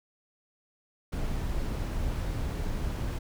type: noise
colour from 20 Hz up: brown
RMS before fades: -31 dBFS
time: 1.12-3.19 s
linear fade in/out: 10 ms
effects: none